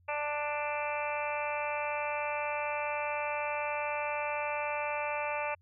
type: harmonic tone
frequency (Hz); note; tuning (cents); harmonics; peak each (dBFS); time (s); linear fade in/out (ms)
295.1; D4; +8; 2 / 3 / 4 / 5 / 6 / 7 / 8 / 9; -36 / -36 / -41 / -44 / -47 / -46 / -39 / -41; 0.08-5.55; 10
effects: added 88 Hz sine -62 dBFS peak until 5.61 s